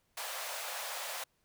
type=high-pass noise; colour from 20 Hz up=pink; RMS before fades=-40 dBFS; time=0.17-1.24 s; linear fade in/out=5 ms; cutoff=540 Hz; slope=48 dB/octave; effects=pink hiss -75 dBFS RMS until 1.44 s